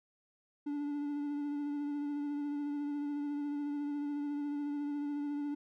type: tone with vibrato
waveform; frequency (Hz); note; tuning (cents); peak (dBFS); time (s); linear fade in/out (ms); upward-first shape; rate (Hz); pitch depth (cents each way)
triangle; 290; D4; -22; -32; 0.66-5.55; 10; triangle; 14; 26
effects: none